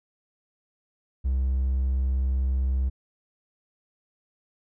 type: tone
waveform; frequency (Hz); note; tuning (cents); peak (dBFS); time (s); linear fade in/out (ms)
triangle; 65.4; C2; 0; -19; 1.24-2.9; 20
effects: tanh soft clip ceiling -15 dBFS